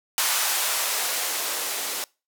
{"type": "noise with band-pass filter sweep", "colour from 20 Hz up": "violet", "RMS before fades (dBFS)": -26, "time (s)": [0.18, 2.04], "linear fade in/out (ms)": 0, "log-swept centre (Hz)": [850, 370], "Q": 1.1, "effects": ["noise-tail reverb RT60 0.3 s tail -25 dB re dry"]}